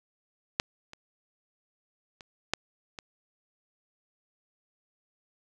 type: clicks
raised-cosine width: 0.2 ms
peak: -7 / -27 / -28 / -8 / -22 dBFS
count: 5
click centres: 0.599 / 0.934 / 2.208 / 2.536 / 2.988 s
effects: none